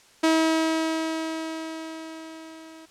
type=tone with level ramp; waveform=sawtooth; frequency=321.2 Hz; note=E4; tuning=45 cents flat; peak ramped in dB=-13 to -40 dBFS; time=0.23-2.86 s; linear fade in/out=10 ms; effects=white hiss -55 dBFS RMS until 2.9 s + low-pass 8000 Hz 12 dB/octave